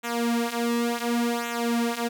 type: tone with flanger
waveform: sawtooth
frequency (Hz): 235.8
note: A#3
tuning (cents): +20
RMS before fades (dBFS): -26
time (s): 0.03-2.09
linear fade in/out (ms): 20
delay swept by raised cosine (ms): 0.2 to 5.6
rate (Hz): 0.69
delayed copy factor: -0.8
effects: none